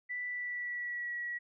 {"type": "tone with pitch glide", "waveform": "sine", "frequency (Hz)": [1975.5, 1924.8], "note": ["B6", "B6"], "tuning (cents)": [0, -45], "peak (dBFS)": -35, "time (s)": [0.09, 1.39], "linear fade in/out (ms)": 20, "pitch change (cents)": -45, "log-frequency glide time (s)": [0.27, 1.14], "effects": []}